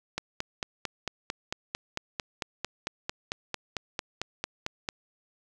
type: click train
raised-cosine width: 0.2 ms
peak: -13 dBFS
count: 22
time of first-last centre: 0.18-4.889 s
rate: 4.46 Hz
effects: none